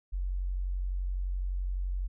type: tone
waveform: sine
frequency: 45.88 Hz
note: F#1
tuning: 14 cents flat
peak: -29 dBFS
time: 0.12-2.08 s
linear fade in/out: 20 ms
effects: none